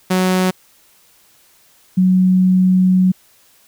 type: tone pair in turn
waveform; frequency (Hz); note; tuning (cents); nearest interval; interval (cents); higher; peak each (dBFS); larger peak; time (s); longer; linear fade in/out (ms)
sawtooth / sine; 185 / 185; F#3 / F#3; 0 / 0; unison; 0; neither; -9; neither; 0.1-0.51 / 1.97-3.12; second; 10
effects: white hiss -52 dBFS RMS until 3.67 s